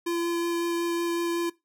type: tone with vibrato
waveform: square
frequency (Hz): 341.1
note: F4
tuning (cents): -41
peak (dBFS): -26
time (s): 0.06-1.5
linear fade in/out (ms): 10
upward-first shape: sine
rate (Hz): 5.4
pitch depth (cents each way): 8
effects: noise-tail reverb RT60 0.2 s tail -20 dB re dry